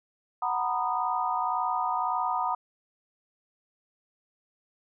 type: chord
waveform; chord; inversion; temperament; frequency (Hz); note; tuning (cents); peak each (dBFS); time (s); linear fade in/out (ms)
sine; B major seventh; second; just; 740.8 / 926 / 987.8 / 1234.7; F#5 / A#5 / B5 / D#6; +2 / -12 / 0 / -14; -31; 0.42-2.55; 5
effects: none